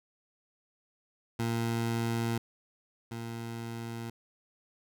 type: tone pair in turn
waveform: 20% pulse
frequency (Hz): 115.8 / 115.8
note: A#2 / A#2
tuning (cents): -11 / -11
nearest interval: unison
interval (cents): 0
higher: neither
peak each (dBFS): -24 / -32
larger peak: first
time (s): 1.39-2.38 / 3.11-4.1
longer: neither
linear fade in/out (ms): 5
effects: none